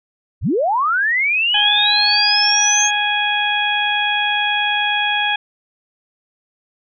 sine linear sweep, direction up, 41.33 to 6550 Hz, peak -14 dBFS, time 0.41-2.91 s, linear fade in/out 50 ms
harmonic tone, 830.6 Hz, G#5, in tune, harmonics 1 / 2 / 3 / 4, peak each -21 / -21 / -21 / -21 dBFS, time 1.54-5.36 s, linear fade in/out 5 ms
effects none

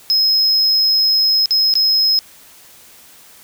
triangle tone with dropouts, 5130 Hz, E8, 48 cents flat, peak -10 dBFS, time 0.1-2.19 s, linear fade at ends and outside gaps 0 ms, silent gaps 1.458-1.508 / 1.739-1.754 s, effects white hiss -44 dBFS RMS until 3.43 s

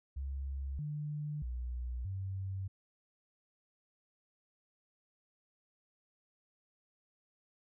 sine tone with pitch steps, 68.2 / 148.9 / 61.2 / 95.9 Hz, C#2 / D3 / B1 / G2, -28 / +24 / -15 / -37 cents, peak -36 dBFS, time 0.16-2.68 s, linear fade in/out 10 ms, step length 630 ms, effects none

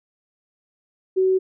sine tone, 376.5 Hz, F#4, 30 cents sharp, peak -15 dBFS, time 1.16-1.39 s, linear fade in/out 20 ms, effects none

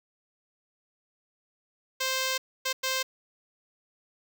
5% pulse tone bursts at uneven times, 523.3 Hz, C5, in tune, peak -15 dBFS, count 3, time 2-2.38 / 2.65-2.73 / 2.83-3.03 s, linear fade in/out 10 ms, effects none

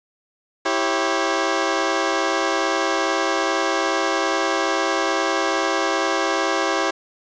15% pulse chord, C# diminished, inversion first, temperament equal with one note detuned, 329.6 / 392 / 545.8 Hz, E4 / G4 / C#5, 0 / 0 / -27 cents, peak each -17 dBFS, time 0.65-6.91 s, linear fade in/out 10 ms, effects resampled to 16000 Hz + 7-bit

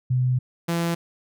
sine / sawtooth tone pair in turn, 126.7 / 169.12 Hz, B2 / E3, +45 / +45 cents, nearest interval perfect fourth, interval 500 cents, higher second, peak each -18 / -18 dBFS, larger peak neither, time 0.1-0.39 / 0.68-0.95 s, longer first, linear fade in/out 10 ms, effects none

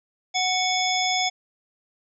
harmonic tone with a mistuned harmonic, 740 Hz, F#5, in tune, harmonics 1 / 3 / 5 / 7 / 9, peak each -25 / -27 / -27 / -28 / -31 dBFS, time 0.34-1.3 s, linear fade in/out 20 ms, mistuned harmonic 5, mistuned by -120 cents, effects none

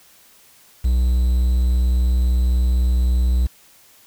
triangle tone with quantisation, 61.74 Hz, B1, in tune, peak -12 dBFS, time 0.84-3.47 s, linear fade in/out 10 ms, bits 7, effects white hiss -51 dBFS RMS until 4.06 s

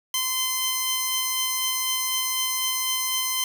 10% pulse tone pair together, 1034 / 3098 Hz, C6 / G7, -21 / -21 cents, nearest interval octave + perfect fifth, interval 1900 cents, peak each -19 / -17 dBFS, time 0.14-3.44 s, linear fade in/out 2 ms, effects none

